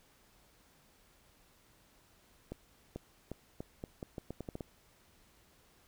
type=accelerating click train; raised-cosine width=2 ms; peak=-27 dBFS; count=12; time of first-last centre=2.52-4.608 s; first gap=440 ms; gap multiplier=0.81; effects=pink hiss -66 dBFS RMS until 5.87 s